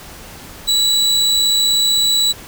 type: tone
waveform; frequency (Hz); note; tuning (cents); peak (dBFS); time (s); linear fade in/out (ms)
35% pulse; 3933; B7; -8; -10; 0.67-2.33; 20
effects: pink hiss -36 dBFS RMS until 2.47 s